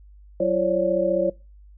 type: tone cluster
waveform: sine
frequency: 187.1 / 340.8 / 542 / 577 Hz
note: F#3 / F4 / C#5 / D5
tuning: +20 / -42 / -39 / -31 cents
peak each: -29 / -26 / -21 / -23 dBFS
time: 0.4-1.3 s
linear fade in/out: 5 ms
effects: noise-tail reverb RT60 0.3 s tail -24 dB re dry + added 50 Hz sine -45 dBFS peak until 1.77 s